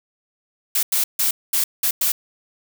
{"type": "noise bursts at uneven times", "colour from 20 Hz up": "blue", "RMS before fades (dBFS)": -19, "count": 6, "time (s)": [[0.75, 0.83], [0.92, 1.04], [1.19, 1.31], [1.53, 1.64], [1.83, 1.91], [2.01, 2.12]], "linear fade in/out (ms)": 5, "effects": []}